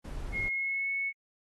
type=noise; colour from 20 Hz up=brown; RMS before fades=-38 dBFS; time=0.04-0.49 s; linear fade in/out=10 ms
type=tone with pitch glide; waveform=sine; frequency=2154 to 2206 Hz; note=C7 to C#7; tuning=+50 to -9 cents; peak=-29 dBFS; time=0.32-1.13 s; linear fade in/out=50 ms; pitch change=+41 cents; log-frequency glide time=0.47-0.9 s
effects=AAC 32 kbps